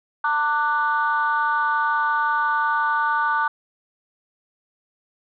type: chord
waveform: sine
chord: D major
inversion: second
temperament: equal with one note detuned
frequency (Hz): 900.6 / 1174.7 / 1480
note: A5 / D6 / F#6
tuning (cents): +40 / 0 / 0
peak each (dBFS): -22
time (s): 0.24-3.48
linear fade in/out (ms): 5
effects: tanh soft clip ceiling -11 dBFS